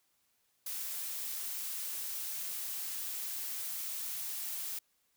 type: noise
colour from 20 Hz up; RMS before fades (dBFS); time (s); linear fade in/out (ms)
blue; -39; 0.66-4.79; 5
effects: white hiss -75 dBFS RMS until 5.16 s